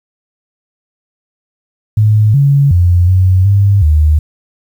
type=tone with pitch steps; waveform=sine; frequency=107 / 140.6 / 88.2 / 93 / 99.9 / 76.5 Hz; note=A2 / C#3 / F2 / F#2 / G2 / D#2; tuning=-48 / +25 / +18 / +9 / +33 / -29 cents; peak=-5 dBFS; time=1.97-4.19 s; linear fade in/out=5 ms; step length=370 ms; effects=7-bit